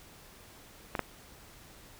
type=clicks; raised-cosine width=0.5 ms; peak=-17 / -14 dBFS; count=2; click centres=0.952 / 0.993 s; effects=pink hiss -54 dBFS RMS until 1.99 s